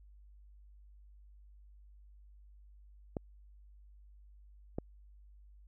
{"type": "clicks", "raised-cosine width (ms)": 2, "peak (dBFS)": -22, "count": 2, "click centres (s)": [3.168, 4.785], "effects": ["added 50 Hz sine -55 dBFS peak until 5.67 s"]}